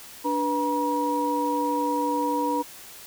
sine tone cluster, 292 / 489.7 / 956 Hz, D4 / B4 / A#5, -10 / -15 / +43 cents, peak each -27 / -29 / -25 dBFS, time 0.24-2.63 s, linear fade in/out 20 ms, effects white hiss -44 dBFS RMS until 3.06 s

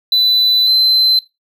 triangle tone pair in turn, 3995 / 4070 Hz, B7 / C8, +19 / -49 cents, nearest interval unison, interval 32 cents, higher second, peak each -8 dBFS, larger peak neither, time 0.12-0.67 / 0.67-1.19 s, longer first, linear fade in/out 2 ms, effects noise-tail reverb RT60 0.2 s tail -18 dB re dry

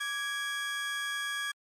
30% pulse tone pair together, 1164 / 1658.1 Hz, D6 / G#6, -16 / -3 cents, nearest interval tritone, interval 613 cents, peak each -38 / -30 dBFS, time 0-1.52 s, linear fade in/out 10 ms, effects low-pass 11000 Hz 12 dB/octave + Opus 48 kbps

